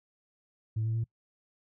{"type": "tone with pitch steps", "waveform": "sine", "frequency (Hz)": [110, 111.99, 114.01], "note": ["A2", "A2", "A#2"], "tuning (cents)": [0, 31, -38], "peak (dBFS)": -26, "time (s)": [0.76, 1.042], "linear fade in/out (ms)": 10, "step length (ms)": 94, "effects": ["noise-tail reverb RT60 0.1 s tail -25 dB re dry", "tanh soft clip ceiling -25 dBFS"]}